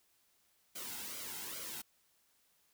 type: noise with flanger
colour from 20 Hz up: white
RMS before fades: -44 dBFS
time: 0.75-1.82 s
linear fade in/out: 10 ms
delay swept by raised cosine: 1.1 to 1.75 ms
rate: 2.4 Hz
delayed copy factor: -0.65
effects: white hiss -73 dBFS RMS until 2.73 s